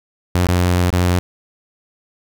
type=tone with dropouts; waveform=sawtooth; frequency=89.2 Hz; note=F2; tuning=37 cents sharp; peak=-9 dBFS; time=0.35-1.19 s; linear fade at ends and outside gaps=0 ms; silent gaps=0.468-0.487 / 0.903-0.928 s; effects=none